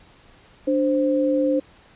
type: tone pair together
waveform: sine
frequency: 293.7 / 523.3 Hz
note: D4 / C5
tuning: 0 / 0 cents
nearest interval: minor seventh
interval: 1000 cents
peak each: -20 dBFS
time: 0.67-1.6 s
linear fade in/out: 10 ms
effects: pink hiss -52 dBFS RMS until 1.95 s + resampled to 8000 Hz